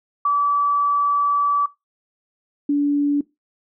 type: tone pair in turn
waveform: sine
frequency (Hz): 1152 / 288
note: D6 / D4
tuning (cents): -34 / -34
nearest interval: 2 octaves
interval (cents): 2400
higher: first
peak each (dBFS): -15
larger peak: neither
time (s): 0.25-1.66 / 2.69-3.21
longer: first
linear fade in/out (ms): 5
effects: noise-tail reverb RT60 0.2 s tail -20 dB re dry